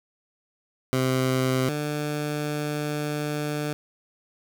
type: tone pair in turn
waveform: 15% pulse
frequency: 130 / 148.89 Hz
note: C3 / D3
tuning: -11 / +24 cents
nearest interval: major second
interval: 235 cents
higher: second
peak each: -15 / -20 dBFS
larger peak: first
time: 0.93-1.69 / 1.69-3.73 s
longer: second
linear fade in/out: 0 ms
effects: none